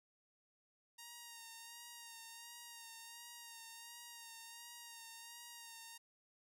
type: tone with vibrato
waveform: 5% pulse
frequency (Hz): 932.3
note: A#5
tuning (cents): 0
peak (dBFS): -40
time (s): 0.98-5.98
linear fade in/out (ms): 10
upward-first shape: sine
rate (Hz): 1.4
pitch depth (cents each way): 32
effects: none